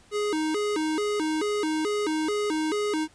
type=tone with vibrato; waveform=square; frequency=360.3 Hz; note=F#4; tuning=46 cents flat; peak=-25 dBFS; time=0.11-3.08 s; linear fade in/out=50 ms; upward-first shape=square; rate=2.3 Hz; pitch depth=250 cents each way; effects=pink hiss -57 dBFS RMS until 3.14 s + resampled to 22050 Hz